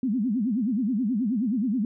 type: tone with vibrato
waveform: sine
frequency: 230 Hz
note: A#3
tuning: 23 cents flat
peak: -22 dBFS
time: 0.03-1.85 s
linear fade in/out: 2 ms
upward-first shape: sine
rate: 9.4 Hz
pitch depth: 270 cents each way
effects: none